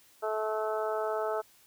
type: harmonic tone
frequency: 216.8 Hz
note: A3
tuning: 25 cents flat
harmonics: 2 / 3 / 4 / 5 / 6 / 7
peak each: -33 / -33 / -37 / -45 / -37 / -46 dBFS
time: 0.22-1.42 s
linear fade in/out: 20 ms
effects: white hiss -61 dBFS RMS until 1.66 s